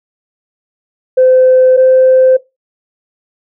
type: tone pair in turn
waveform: sine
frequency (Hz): 514 / 518.2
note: C5 / C5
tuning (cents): -31 / -17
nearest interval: unison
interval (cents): 14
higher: second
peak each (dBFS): -3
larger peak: neither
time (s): 1.17-1.77 / 1.77-2.37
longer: neither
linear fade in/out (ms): 10
effects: noise-tail reverb RT60 0.2 s tail -18 dB re dry + tanh soft clip ceiling 0 dBFS